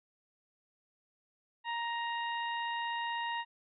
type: harmonic tone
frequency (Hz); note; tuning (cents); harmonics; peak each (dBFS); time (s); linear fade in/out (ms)
936; A#5; +7; 1 / 2 / 3 / 4; -35 / -39 / -43 / -48; 1.64-3.45; 50
effects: none